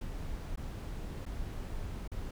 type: noise with dropouts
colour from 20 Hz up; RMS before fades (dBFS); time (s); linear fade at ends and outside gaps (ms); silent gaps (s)
brown; -39; 0.01-2.31; 5; 0.559-0.573 / 1.255-1.262 / 2.077-2.116
effects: none